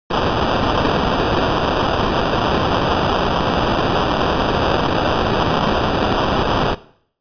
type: noise with sample-and-hold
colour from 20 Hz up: violet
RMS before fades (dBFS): -17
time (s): 0.1-6.75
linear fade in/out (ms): 10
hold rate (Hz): 2100
effects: noise-tail reverb RT60 0.6 s tail -18 dB re dry + resampled to 11025 Hz